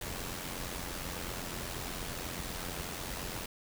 pink noise with amplitude modulation, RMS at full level -37 dBFS, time 0.01-3.46 s, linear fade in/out 5 ms, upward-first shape sine, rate 88.3 Hz, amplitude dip 55%, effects none

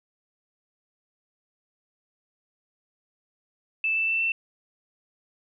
sine tone with pitch steps, 2637 / 2652 / 2668 / 2683 Hz, E7 / E7 / E7 / E7, 0 / +10 / +20 / +30 cents, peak -22 dBFS, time 3.84-4.32 s, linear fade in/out 2 ms, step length 120 ms, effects none

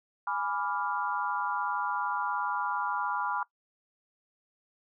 sine chord, G# diminished seventh, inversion none, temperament equal, 830.6 / 987.8 / 1174.7 / 1396.9 Hz, G#5 / B5 / D6 / F6, 0 / 0 / 0 / 0 cents, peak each -35 / -33 / -35 / -35 dBFS, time 0.27-3.43 s, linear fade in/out 2 ms, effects noise-tail reverb RT60 0.1 s tail -20 dB re dry

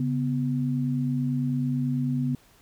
sine tone pair together, 139.6 / 248.7 Hz, C#3 / B3, +13 / +12 cents, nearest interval minor seventh, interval 999 cents, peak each -26 dBFS, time 0-2.35 s, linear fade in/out 2 ms, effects pink hiss -58 dBFS RMS until 2.61 s

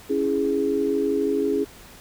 sine chord, C# minor, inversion none, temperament equal, 277.2 / 329.6 / 415.3 Hz, C#4 / E4 / G#4, 0 / 0 / 0 cents, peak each -25 / -27 / -22 dBFS, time 0.09-1.65 s, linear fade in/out 20 ms, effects pink hiss -46 dBFS RMS until 2 s

